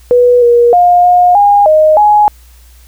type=tone with pitch steps; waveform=sine; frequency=489.8 / 476.6 / 709 / 715 / 814 / 620 / 837 Hz; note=B4 / A#4 / F5 / F5 / G#5 / D#5 / G#5; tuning=-14 / +38 / +26 / +41 / -35 / -6 / +13 cents; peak=-3 dBFS; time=0.11-2.28 s; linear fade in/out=0 ms; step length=310 ms; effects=added 60 Hz sine -37 dBFS peak until 2.87 s + white hiss -46 dBFS RMS until 2.87 s